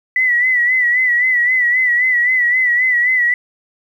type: tone with vibrato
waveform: sine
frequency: 1975.5 Hz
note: B6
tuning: in tune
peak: -11 dBFS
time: 0.16-3.34 s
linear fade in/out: 2 ms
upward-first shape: sine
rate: 3.8 Hz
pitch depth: 63 cents each way
effects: 8-bit